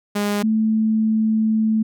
sawtooth / sine tone pair in turn, 205.3 / 219.2 Hz, G#3 / A3, -20 / -6 cents, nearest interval minor second, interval 114 cents, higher second, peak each -15 dBFS, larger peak neither, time 0.15-0.43 / 0.43-1.83 s, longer second, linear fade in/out 10 ms, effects none

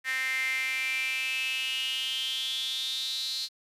sawtooth tone with high-pass filter sweep, 261.6 Hz, C4, in tune, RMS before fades -31 dBFS, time 0.04-3.49 s, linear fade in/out 50 ms, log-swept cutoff 1900 to 4200 Hz, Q 9.4, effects resampled to 32000 Hz + 10-bit

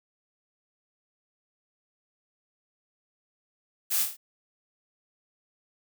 blue noise with echo, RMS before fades -27 dBFS, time 3.9-4.04 s, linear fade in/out 20 ms, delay 26 ms, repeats 5, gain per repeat -4 dB, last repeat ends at 4.17 s, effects none

